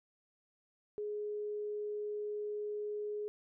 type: tone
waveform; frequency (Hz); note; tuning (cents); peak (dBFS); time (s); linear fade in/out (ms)
sine; 418.2; G#4; +12; -36; 0.98-3.28; 0
effects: none